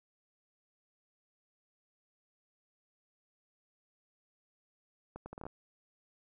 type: accelerating click train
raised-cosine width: 1 ms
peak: -30 dBFS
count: 8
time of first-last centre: 5.16-5.466 s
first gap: 100 ms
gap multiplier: 0.7
effects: none